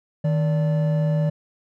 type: tone pair together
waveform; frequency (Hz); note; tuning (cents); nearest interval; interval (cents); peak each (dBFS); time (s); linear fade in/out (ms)
triangle; 155.9 / 580.3; D#3 / D5; +4 / -21; octave + major seventh; 2275; -15 / -24; 0.24-1.3; 10
effects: tanh soft clip ceiling -14 dBFS